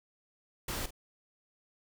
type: noise with echo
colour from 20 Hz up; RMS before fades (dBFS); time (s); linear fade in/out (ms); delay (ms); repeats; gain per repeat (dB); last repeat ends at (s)
pink; -36; 0.68-0.86; 5; 47; 1; -14; 0.907
effects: none